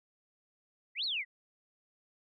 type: exponential two-way sweep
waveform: sine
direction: up then down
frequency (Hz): 1888 to 4545 to 1888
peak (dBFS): -31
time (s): 0.95-1.25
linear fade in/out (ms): 50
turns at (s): 1.04
effects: MP3 64 kbps